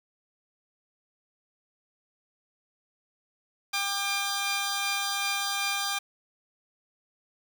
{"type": "tone pair together", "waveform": "10% pulse", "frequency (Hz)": [798.2, 1196], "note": ["G5", "D6"], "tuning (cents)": [31, 31], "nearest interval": "perfect fifth", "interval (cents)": 700, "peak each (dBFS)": -22, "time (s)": [3.73, 5.99], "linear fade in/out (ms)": 10, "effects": []}